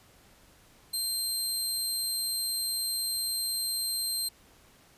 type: tone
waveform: 20% pulse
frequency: 4158 Hz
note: C8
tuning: 12 cents flat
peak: -23 dBFS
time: 0.93-4.29 s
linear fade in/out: 10 ms
effects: pink hiss -59 dBFS RMS until 4.97 s + resampled to 32000 Hz